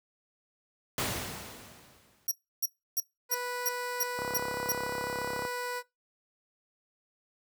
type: noise with exponential decay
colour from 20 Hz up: pink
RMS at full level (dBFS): -29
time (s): 0.98-2.27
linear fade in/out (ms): 1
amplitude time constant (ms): 280
type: tone bursts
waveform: 10% pulse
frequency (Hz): 5680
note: F8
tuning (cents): +28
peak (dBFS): -21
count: 8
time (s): 2.28-4.722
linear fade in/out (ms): 5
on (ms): 34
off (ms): 310
type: tone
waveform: 15% pulse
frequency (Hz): 491.9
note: B4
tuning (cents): -7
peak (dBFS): -27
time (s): 3.29-5.83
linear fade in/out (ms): 50
type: click train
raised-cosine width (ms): 1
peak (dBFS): -22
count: 44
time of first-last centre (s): 4.19-5.451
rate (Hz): 34.1
effects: noise-tail reverb RT60 0.2 s tail -20 dB re dry + high-pass 80 Hz 12 dB/octave